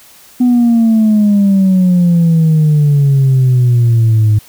sine exponential sweep, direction down, 250 to 105.1 Hz, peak -4 dBFS, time 0.4-4.39 s, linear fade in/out 10 ms, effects tanh soft clip ceiling -4 dBFS + white hiss -41 dBFS RMS until 4.48 s

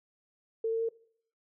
sine tone with pitch steps, 449 / 452.6 / 456.3 Hz, A4 / A4 / A#4, +35 / +49 / -37 cents, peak -27 dBFS, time 0.64-0.889 s, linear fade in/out 5 ms, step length 83 ms, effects noise-tail reverb RT60 0.6 s tail -21 dB re dry

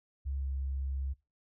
sine tone with pitch glide, 68.5 to 67.56 Hz, C#2 to C#2, -20 to -44 cents, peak -32 dBFS, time 0.25-1.14 s, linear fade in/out 20 ms, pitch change -24 cents, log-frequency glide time 0.37-0.46 s, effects noise-tail reverb RT60 0.3 s tail -23 dB re dry

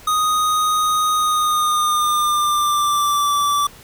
square tone with pitch glide, 1244.5 to 1161.2 Hz, D#6 to D6, 0 to -20 cents, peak -16 dBFS, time 0.07-3.67 s, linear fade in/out 5 ms, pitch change -120 cents, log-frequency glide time 1.14-3.33 s, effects pink hiss -43 dBFS RMS until 3.83 s

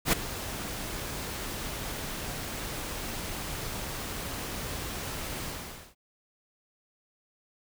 pink noise with ADSR envelope, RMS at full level -21 dBFS, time 0.05-5.95 s, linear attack 79 ms, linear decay 6 ms, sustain -15 dB, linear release 500 ms, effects none

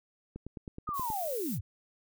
click train, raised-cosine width 3 ms, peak -28 dBFS, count 8, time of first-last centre 0.36-1.102 s, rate 9.43 Hz
sine linear sweep, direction down, 1260 to 73.7 Hz, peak -32 dBFS, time 0.87-1.61 s, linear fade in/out 10 ms
violet noise, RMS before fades -40 dBFS, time 0.93-1.59 s, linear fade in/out 50 ms
effects none

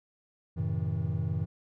triangle chord, F# diminished seventh, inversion none, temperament just, 92.5 / 111 / 133.2 / 159.84 Hz, F#2 / A2 / C3 / Eb3, 0 / +16 / +31 / +47 cents, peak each -31 / -32 / -34 / -31 dBFS, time 0.56-1.46 s, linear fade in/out 20 ms, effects none

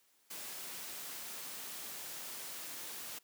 white noise, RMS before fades -45 dBFS, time 0.3-3.19 s, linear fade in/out 10 ms, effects white hiss -71 dBFS RMS until 3.23 s + high-pass 150 Hz 12 dB/octave

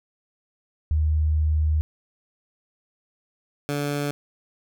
sine / 15% pulse tone pair in turn, 77.1 / 144.62 Hz, D#2 / D3, -15 / -26 cents, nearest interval major seventh, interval 1089 cents, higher second, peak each -18 dBFS, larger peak neither, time 0.91-1.81 / 3.69-4.11 s, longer first, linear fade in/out 0 ms, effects none

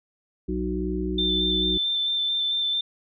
harmonic tone, 61.74 Hz, B1, in tune, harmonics 1 / 3 / 5 / 6, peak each -30 / -30 / -30 / -30 dBFS, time 0.48-1.78 s, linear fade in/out 10 ms
sine tone with vibrato, 3555 Hz, A7, 17 cents sharp, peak -22 dBFS, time 1.18-2.81 s, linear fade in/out 5 ms, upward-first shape square, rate 4.5 Hz, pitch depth 11 cents each way
effects none

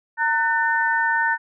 sine tone cluster, 916 / 1497 / 1799 Hz, A#5 / F#6 / A6, -31 / +20 / +38 cents, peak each -22 dBFS, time 0.17-1.38 s, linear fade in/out 50 ms, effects none

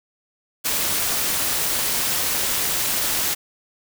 white noise with amplitude modulation, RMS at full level -20 dBFS, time 0.64-3.35 s, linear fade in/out 20 ms, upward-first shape sine, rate 287 Hz, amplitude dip 50%, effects none

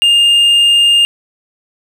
sine tone with hard clipping, 2816 Hz, F7, 14 cents sharp, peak -7 dBFS, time 0.02-1.05 s, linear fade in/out 0 ms, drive 3 dB, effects none

